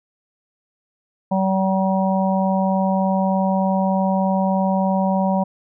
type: harmonic tone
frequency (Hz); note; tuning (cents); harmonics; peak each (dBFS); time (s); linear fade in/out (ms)
190.7; G3; -47; 1 / 3 / 4 / 5; -18 / -23 / -24 / -25; 1.31-5.44; 10
effects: none